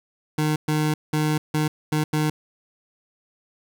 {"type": "tone bursts at uneven times", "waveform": "25% pulse", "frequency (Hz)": 153, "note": "D#3", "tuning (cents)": -29, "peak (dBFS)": -16, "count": 6, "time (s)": [[0.38, 0.56], [0.68, 0.94], [1.13, 1.38], [1.54, 1.68], [1.92, 2.04], [2.13, 2.3]], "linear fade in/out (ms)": 5, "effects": []}